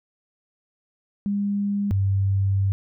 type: tone pair in turn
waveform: sine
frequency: 202.1 / 97.78 Hz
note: G#3 / G2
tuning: -47 / -4 cents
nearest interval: octave + minor second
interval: 1257 cents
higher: first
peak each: -21 / -18 dBFS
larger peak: second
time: 1.26-1.91 / 1.91-2.72 s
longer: second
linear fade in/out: 0 ms
effects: none